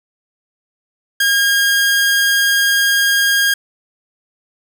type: tone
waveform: sawtooth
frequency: 1622 Hz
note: G#6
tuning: 41 cents flat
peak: -8 dBFS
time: 1.2-3.54 s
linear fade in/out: 5 ms
effects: none